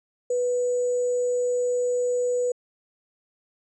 sine tone with sample-and-hold, 493.9 Hz, B4, in tune, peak -21 dBFS, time 0.3-2.52 s, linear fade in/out 5 ms, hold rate 7350 Hz, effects resampled to 22050 Hz

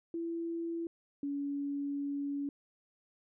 sine tone pair in turn, 334.7 / 283.2 Hz, E4 / C#4, +26 / +37 cents, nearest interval minor third, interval 289 cents, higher first, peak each -34 / -33 dBFS, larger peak second, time 0.14-0.87 / 1.23-2.49 s, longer second, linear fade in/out 2 ms, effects none

